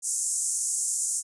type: band-pass noise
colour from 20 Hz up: pink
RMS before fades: -28 dBFS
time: 0.02-1.23 s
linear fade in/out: 50 ms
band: 6600 to 10000 Hz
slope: 48 dB/octave
effects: resampled to 24000 Hz